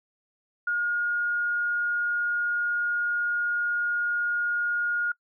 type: tone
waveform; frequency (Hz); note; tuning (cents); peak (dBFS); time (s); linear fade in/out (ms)
sine; 1429; F6; +39; -23; 0.67-5.12; 5
effects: noise-tail reverb RT60 0.1 s tail -26 dB re dry